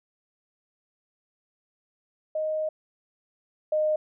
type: tone pair in turn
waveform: sine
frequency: 622.3 / 615.2 Hz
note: D#5 / D#5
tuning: 0 / -20 cents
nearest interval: unison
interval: 20 cents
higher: first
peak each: -25 / -21 dBFS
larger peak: second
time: 2.35-2.69 / 3.72-3.96 s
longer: first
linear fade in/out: 5 ms
effects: none